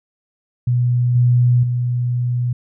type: tone with level steps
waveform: sine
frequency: 122.6 Hz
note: B2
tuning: 12 cents flat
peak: -13 / -10 / -16 dBFS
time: 0.67-2.53 s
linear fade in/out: 5 ms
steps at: 1.15 / 1.63 s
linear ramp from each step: 5 ms
effects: none